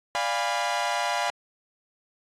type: chord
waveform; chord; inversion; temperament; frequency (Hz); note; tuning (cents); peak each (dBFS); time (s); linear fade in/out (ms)
sawtooth; D diminished seventh; none; equal with one note detuned; 587.3 / 698.5 / 818.7 / 987.8; D5 / F5 / Ab5 / Cb6; 0 / 0 / -25 / 0; -29 / -25 / -26 / -26; 0.15-1.3; 0
effects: low-pass 7000 Hz 12 dB/octave + AAC 64 kbps